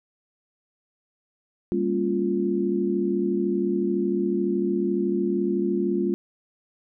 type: chord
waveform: sine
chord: G half-diminished seventh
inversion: none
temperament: equal with one note detuned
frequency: 199.31 / 233.1 / 277.2 / 349.2 Hz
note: G3 / Bb3 / Db4 / F4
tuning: +29 / 0 / 0 / 0 cents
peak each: -26 / -30 / -30 / -24 dBFS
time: 1.72-6.14 s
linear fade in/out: 0 ms
effects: none